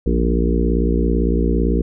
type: harmonic tone with a mistuned harmonic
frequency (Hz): 57.8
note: A#1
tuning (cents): -14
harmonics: 1 / 3 / 4 / 5 / 6 / 7 / 8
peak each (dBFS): -17 / -22 / -23 / -24 / -25 / -25 / -26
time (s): 0.06-1.82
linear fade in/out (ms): 5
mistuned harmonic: 3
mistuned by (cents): -58
effects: none